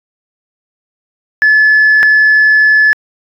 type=tone pair in turn; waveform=sine; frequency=1724 / 1724 Hz; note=A6 / A6; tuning=-36 / -36 cents; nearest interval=unison; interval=0 cents; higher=neither; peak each=-3 dBFS; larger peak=neither; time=1.42-2.03 / 2.03-2.93 s; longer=second; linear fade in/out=0 ms; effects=tanh soft clip ceiling -2 dBFS